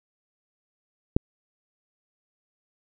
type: click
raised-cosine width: 3 ms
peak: -5 dBFS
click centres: 1.165 s
effects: none